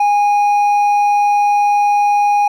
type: tone with hard clipping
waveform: triangle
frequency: 822 Hz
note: G#5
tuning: 18 cents flat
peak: -11 dBFS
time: 0-2.48 s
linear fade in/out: 5 ms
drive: 7 dB
effects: none